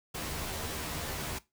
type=noise with comb filter; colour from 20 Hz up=pink; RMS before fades=-37 dBFS; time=0.14-1.39 s; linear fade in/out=10 ms; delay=13 ms; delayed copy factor=+0.75; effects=noise-tail reverb RT60 0.2 s tail -17 dB re dry